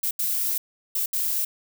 violet noise bursts at uneven times, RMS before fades -25 dBFS, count 4, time 0.03-0.11 / 0.19-0.58 / 0.95-1.06 / 1.13-1.45 s, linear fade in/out 5 ms, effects none

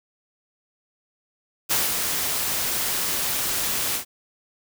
white noise with ADSR envelope, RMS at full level -21 dBFS, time 1.69-4.05 s, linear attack 25 ms, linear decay 200 ms, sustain -4 dB, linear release 100 ms, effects none

